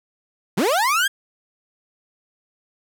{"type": "linear sweep", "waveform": "30% pulse", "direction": "up", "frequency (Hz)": [146.83, 1655], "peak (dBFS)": -14, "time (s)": [0.57, 1.08], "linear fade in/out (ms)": 10, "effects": []}